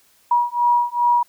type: beating tone pair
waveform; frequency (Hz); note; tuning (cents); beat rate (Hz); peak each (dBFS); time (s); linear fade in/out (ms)
sine; 960 / 962.5; B5 / B5; -49 / -45; 2.5; -18; 0.31-1.23; 5
effects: white hiss -57 dBFS RMS until 1.28 s